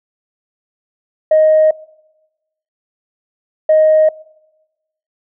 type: tone pair in turn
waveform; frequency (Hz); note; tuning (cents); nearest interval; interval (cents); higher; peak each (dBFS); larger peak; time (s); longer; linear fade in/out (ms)
sine; 624 / 624; D#5 / D#5; +5 / +5; unison; 0; neither; -5; neither; 1.31-1.71 / 3.69-4.09; neither; 5
effects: noise-tail reverb RT60 1.0 s tail -23 dB re dry + tanh soft clip ceiling -3 dBFS